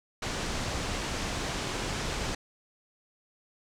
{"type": "low-pass noise", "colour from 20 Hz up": "pink", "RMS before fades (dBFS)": -33, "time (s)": [0.22, 2.35], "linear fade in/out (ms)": 5, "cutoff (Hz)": 7700, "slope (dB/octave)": 24, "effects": []}